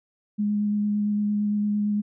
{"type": "tone with vibrato", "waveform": "sine", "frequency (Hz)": 207.7, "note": "G#3", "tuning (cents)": 0, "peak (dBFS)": -21, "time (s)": [0.38, 2.02], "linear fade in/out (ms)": 20, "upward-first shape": "square", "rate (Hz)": 8.8, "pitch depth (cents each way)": 9, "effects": []}